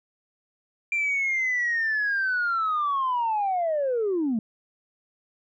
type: linear sweep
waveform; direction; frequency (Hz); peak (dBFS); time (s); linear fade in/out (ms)
sine; down; 2376 to 208.7; -21; 0.92-4.39; 2
effects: tanh soft clip ceiling -19 dBFS